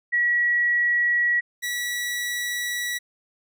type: tone pair in turn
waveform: sine / sawtooth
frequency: 1924 / 1940.7 Hz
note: B6 / B6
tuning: -46 / -31 cents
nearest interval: unison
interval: 15 cents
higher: second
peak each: -18 / -22 dBFS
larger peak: first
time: 0.12-1.41 / 1.62-2.99 s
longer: second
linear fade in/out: 20 ms
effects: none